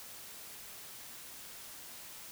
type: silence
effects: white hiss -49 dBFS RMS until 2.31 s